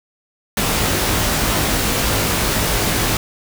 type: noise with comb filter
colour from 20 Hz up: pink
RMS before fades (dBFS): -18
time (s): 0.57-3.17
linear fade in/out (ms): 2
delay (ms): 19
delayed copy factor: +0.65
effects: none